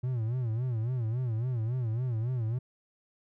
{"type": "tone with vibrato", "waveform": "triangle", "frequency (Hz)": 119, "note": "A#2", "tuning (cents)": 36, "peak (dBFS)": -26, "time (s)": [0.03, 2.59], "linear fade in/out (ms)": 10, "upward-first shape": "sine", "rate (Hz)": 3.6, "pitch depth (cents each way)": 150, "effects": []}